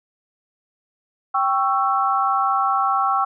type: chord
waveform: sine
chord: C# diminished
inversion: second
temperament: equal with one note detuned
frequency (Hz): 784 / 1108.7 / 1329.2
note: G5 / C#6 / E6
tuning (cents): 0 / 0 / +14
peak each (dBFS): -21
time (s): 1.34-3.25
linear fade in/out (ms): 10
effects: none